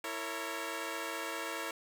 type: chord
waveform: 10% pulse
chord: A# diminished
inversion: second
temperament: equal with one note detuned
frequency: 329.6 / 457.1 / 554.4 Hz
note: E4 / A#4 / C#5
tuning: 0 / -34 / 0 cents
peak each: -33 dBFS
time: 0.04-1.71 s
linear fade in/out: 2 ms
effects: none